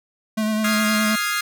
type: tone with vibrato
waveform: square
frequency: 216.1 Hz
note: A3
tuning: 31 cents flat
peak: -20 dBFS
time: 0.37-1.16 s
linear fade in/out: 10 ms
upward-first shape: sine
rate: 9.6 Hz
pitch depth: 22 cents each way
type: chord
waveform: sawtooth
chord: F minor seventh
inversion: third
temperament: equal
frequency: 1244.5 / 1396.9 / 1661.2 / 2093 Hz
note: Eb6 / F6 / Ab6 / C7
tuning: 0 / 0 / 0 / 0 cents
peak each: -23 dBFS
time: 0.64-1.41 s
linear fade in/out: 5 ms
effects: none